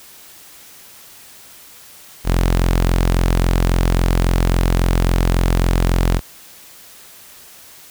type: tone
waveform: sawtooth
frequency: 43.65 Hz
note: F1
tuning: in tune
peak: -9 dBFS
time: 2.24-6.21 s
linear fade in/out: 50 ms
effects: white hiss -42 dBFS RMS until 7.9 s

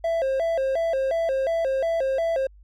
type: tone with vibrato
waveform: triangle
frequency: 595 Hz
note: D5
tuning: 22 cents sharp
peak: -19 dBFS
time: 0.04-2.47 s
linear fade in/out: 5 ms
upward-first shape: square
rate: 2.8 Hz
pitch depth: 190 cents each way
effects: added 50 Hz sine -47 dBFS peak until 2.63 s

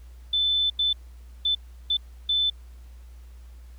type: tone bursts at uneven times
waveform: sine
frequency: 3520 Hz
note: A7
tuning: in tune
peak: -20 dBFS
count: 5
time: 0.33-0.7 / 0.79-0.93 / 1.45-1.55 / 1.9-1.97 / 2.29-2.5 s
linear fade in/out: 5 ms
effects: added 60 Hz sine -42 dBFS peak until 3.78 s + pink hiss -61 dBFS RMS until 3.78 s

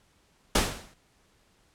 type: noise with exponential decay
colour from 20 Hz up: pink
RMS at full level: -19 dBFS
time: 0.55-0.94 s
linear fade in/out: 5 ms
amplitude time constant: 83 ms
effects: pink hiss -65 dBFS RMS until 1.74 s + low-pass 10000 Hz 12 dB/octave

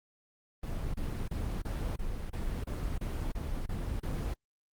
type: noise bursts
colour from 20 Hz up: brown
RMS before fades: -34 dBFS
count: 11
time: 0.63-4.34 s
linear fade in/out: 5 ms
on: 310 ms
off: 30 ms
effects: Opus 24 kbps

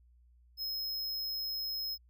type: tone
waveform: square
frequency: 5140 Hz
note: E8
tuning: 45 cents flat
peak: -35 dBFS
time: 0.57-1.98 s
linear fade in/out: 50 ms
effects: added 60 Hz sine -60 dBFS peak until 2.09 s

